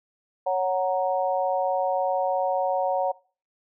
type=chord; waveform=sine; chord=F# major; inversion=second; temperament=equal; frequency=554.4 / 740 / 932.3 Hz; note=C#5 / F#5 / A#5; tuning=0 / 0 / 0 cents; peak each=-25 / -25 / -29 dBFS; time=0.46-3.12 s; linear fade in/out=10 ms; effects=noise-tail reverb RT60 0.4 s tail -22 dB re dry